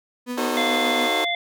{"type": "tone with tremolo", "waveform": "35% pulse", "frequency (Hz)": 246.9, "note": "B3", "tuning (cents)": 0, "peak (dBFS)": -23, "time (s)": [0.26, 1.1], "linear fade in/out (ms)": 50, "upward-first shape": "triangle", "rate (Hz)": 6.9, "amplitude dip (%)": 40}
{"type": "chord", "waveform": "20% pulse", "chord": "D# diminished seventh", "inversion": "none", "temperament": "just", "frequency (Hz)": [311.1, 373.4, 448, 537.6], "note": ["D#4", "F#4", "A4", "C5"], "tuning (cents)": [0, 16, 31, 47], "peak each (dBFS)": -24, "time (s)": [0.37, 1.25], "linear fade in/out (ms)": 10}
{"type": "harmonic tone", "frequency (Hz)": 694, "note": "F5", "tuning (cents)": -11, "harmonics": [1, 3, 5], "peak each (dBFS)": [-26, -25, -26], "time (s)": [0.57, 1.35], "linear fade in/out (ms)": 2}
{"effects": []}